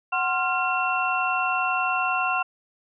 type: tone cluster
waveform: sine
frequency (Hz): 745 / 1055 / 1387 / 2716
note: F#5 / C6 / F6 / F7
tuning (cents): +12 / +14 / -12 / -49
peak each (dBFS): -27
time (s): 0.12-2.43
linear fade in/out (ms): 10
effects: none